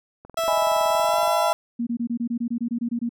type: click train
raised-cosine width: 1 ms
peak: -28 dBFS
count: 23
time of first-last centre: 0.25-1.278 s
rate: 21.4 Hz
type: tone with pitch glide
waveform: 30% pulse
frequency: 659.3 to 675.5 Hz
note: E5 to E5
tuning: 0 to +42 cents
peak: -19 dBFS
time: 0.37-1.53 s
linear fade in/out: 5 ms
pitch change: +42 cents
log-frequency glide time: 0.86-1.2 s
type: chord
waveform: sine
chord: G# minor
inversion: second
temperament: equal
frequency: 622.3 / 830.6 / 987.8 Hz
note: D#5 / G#5 / B5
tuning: 0 / 0 / 0 cents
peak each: -25 dBFS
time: 0.48-1.53 s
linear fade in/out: 0 ms
type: tone bursts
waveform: sine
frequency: 236 Hz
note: A#3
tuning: 22 cents sharp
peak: -22 dBFS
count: 13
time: 1.79-3.093 s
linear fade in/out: 10 ms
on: 79 ms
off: 23 ms
effects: none